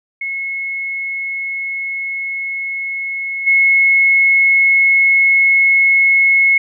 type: tone with level steps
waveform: sine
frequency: 2180 Hz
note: C#7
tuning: 29 cents flat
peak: -19 / -8 dBFS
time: 0.21-6.58 s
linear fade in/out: 5 ms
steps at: 3.46 s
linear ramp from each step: 20 ms
effects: none